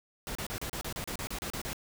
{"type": "noise bursts", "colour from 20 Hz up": "pink", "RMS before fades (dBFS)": -37, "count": 13, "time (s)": [0.27, 1.731], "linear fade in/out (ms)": 0, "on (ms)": 81, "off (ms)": 34, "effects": []}